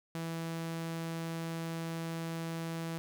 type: tone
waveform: sawtooth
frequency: 164.81 Hz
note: E3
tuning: in tune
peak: -32 dBFS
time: 0.15-2.98 s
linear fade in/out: 0 ms
effects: none